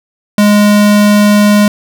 square tone, 207.2 Hz, G#3, 4 cents flat, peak -5 dBFS, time 0.38-1.68 s, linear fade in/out 2 ms, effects none

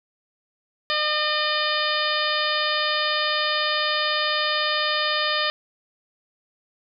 harmonic tone, 606 Hz, D#5, 46 cents flat, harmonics 1 / 2 / 3 / 4 / 5 / 6 / 7 / 8, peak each -29 / -27 / -27 / -32 / -29 / -28 / -33 / -30 dBFS, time 0.9-5.5 s, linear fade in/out 0 ms, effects none

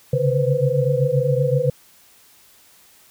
sine tone cluster, 130.5 / 136.2 / 143.9 / 490.3 / 516 Hz, C3 / C#3 / D3 / B4 / C5, -4 / -30 / -35 / -13 / -24 cents, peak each -29 / -21 / -23 / -21 / -22 dBFS, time 0.13-1.7 s, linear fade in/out 5 ms, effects white hiss -52 dBFS RMS until 3.1 s

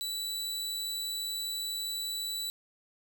sawtooth tone, 3951 Hz, B7, in tune, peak -30 dBFS, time 0.01-2.5 s, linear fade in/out 0 ms, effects none

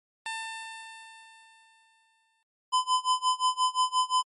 15% pulse tone with exponential decay, 895 Hz, A5, 29 cents sharp, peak -25 dBFS, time 0.26-2.43 s, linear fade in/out 1 ms, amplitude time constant 470 ms
square tone with tremolo, 1015 Hz, B5, 47 cents sharp, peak -21 dBFS, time 2.72-4.23 s, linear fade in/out 20 ms, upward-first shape sine, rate 5.7 Hz, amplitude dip 95%
effects MP3 48 kbps

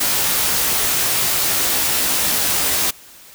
white noise with comb filter, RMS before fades -18 dBFS, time 0-2.91 s, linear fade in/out 10 ms, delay 17 ms, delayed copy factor +0.6, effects white hiss -43 dBFS RMS until 3.34 s

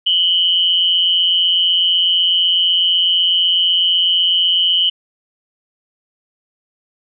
sine tone pair together, 2960 / 3136 Hz, F#7 / G7, 0 / 0 cents, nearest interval minor second, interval 100 cents, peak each -13 / -16 dBFS, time 0.06-4.9 s, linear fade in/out 10 ms, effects none

